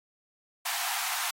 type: high-pass noise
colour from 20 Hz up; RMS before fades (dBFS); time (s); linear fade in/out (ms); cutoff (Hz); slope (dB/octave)
pink; -32; 0.65-1.31; 10; 700; 96
effects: AAC 48 kbps